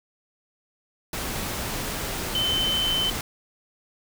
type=tone in noise; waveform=sine; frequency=3063 Hz; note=G7; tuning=41 cents flat; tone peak=-22 dBFS; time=2.35-3.1 s; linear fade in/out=2 ms; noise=pink; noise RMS=-30 dBFS; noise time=1.13-3.21 s; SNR=+5 dB; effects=none